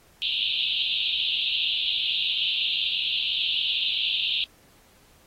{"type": "band-pass noise", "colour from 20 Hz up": "pink", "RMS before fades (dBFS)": -26, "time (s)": [0.22, 4.44], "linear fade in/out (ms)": 0, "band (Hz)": [2700, 3900], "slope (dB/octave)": 96, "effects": ["pink hiss -58 dBFS RMS until 5.26 s", "AAC 48 kbps"]}